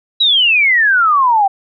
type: exponential sweep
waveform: sine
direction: down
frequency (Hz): 3951 to 763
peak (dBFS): -8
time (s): 0.2-1.48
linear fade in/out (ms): 10
effects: none